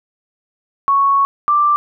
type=tone pair in turn; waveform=sine; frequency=1108.7 / 1178 Hz; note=C#6 / D6; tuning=0 / +5 cents; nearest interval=minor second; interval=105 cents; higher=second; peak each=-10 dBFS; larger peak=neither; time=0.88-1.25 / 1.48-1.76 s; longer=first; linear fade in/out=0 ms; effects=none